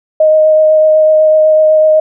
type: tone with vibrato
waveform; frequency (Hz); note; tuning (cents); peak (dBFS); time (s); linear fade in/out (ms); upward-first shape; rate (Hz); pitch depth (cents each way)
sine; 622.3; D#5; 0; -4; 0.2-2; 5; triangle; 8; 12
effects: none